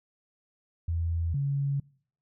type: tone pair in turn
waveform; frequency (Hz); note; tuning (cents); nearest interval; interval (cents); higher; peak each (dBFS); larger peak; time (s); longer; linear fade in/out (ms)
sine; 83.6 / 139.95; E2 / C#3; +25 / +17; major sixth; 892; second; -26 / -25; second; 0.88-1.34 / 1.34-1.8; neither; 5
effects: noise-tail reverb RT60 0.6 s tail -25 dB re dry